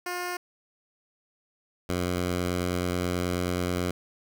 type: tone pair in turn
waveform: 10% pulse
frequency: 356.5 / 89.31 Hz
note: F4 / F2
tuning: +36 / +39 cents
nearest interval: 2 octaves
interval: 2397 cents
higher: first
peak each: -22 / -18 dBFS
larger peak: second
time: 0.06-0.37 / 1.89-3.91 s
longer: second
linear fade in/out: 5 ms
effects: none